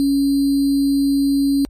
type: tone with sample-and-hold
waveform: sine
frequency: 278.4 Hz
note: C#4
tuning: 8 cents sharp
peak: -13 dBFS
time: 0-1.65 s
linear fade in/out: 0 ms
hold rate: 4410 Hz
effects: added 50 Hz sine -37 dBFS peak until 1.69 s + MP3 64 kbps